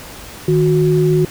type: tone pair together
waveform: sine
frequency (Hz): 155.56 / 365.7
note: D#3 / F#4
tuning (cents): 0 / -20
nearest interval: octave + minor third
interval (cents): 1480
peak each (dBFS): -13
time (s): 0.48-1.25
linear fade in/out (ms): 2
effects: pink hiss -34 dBFS RMS until 1.3 s